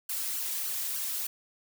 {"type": "noise with flanger", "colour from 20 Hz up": "blue", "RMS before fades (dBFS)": -33, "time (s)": [0.09, 1.27], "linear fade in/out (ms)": 5, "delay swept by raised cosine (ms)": [0.67, 3.17], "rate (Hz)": 3.4, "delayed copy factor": 1, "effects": []}